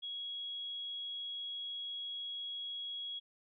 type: tone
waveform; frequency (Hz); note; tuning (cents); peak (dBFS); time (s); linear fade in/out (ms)
sine; 3322; G#7; 0; -39; 0.02-3.2; 20
effects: none